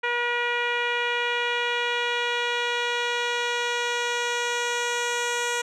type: tone with low-pass filter sweep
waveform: 10% pulse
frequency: 480.3 Hz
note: B4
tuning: 48 cents flat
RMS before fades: -26 dBFS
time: 0.03-5.62 s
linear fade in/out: 10 ms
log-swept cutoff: 2300 to 7500 Hz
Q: 1.5
effects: none